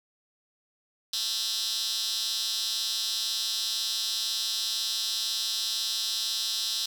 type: tone with high-pass filter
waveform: 10% pulse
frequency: 222 Hz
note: A3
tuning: 16 cents sharp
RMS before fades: -30 dBFS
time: 1.13-6.86 s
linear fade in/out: 5 ms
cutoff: 4300 Hz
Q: 9.5
effects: none